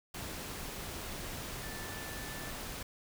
sine tone in noise, 1760 Hz, A6, in tune, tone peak -48 dBFS, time 1.63-2.51 s, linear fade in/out 5 ms, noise pink, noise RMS -42 dBFS, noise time 0.14-2.83 s, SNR -9 dB, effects none

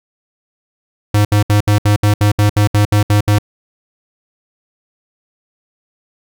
square tone bursts, 103.83 Hz, G#2, in tune, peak -9 dBFS, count 13, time 1.14-3.386 s, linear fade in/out 5 ms, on 110 ms, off 68 ms, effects none

